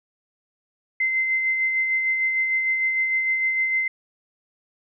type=tone with tremolo; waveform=sine; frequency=2070 Hz; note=C7; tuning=19 cents flat; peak=-18 dBFS; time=1-3.88 s; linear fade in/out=5 ms; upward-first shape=sine; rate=6.6 Hz; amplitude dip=35%; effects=none